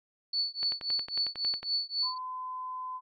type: tone with tremolo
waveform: sine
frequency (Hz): 4456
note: C#8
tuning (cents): +8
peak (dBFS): -25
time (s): 0.33-2.18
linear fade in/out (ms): 5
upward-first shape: triangle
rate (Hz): 3.7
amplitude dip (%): 100
type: click train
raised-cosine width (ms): 0.3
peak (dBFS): -25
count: 12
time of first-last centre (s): 0.63-1.63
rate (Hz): 11
type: tone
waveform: sine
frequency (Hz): 1019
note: C6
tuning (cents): -46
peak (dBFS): -35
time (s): 2.02-3.01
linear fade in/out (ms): 50
effects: none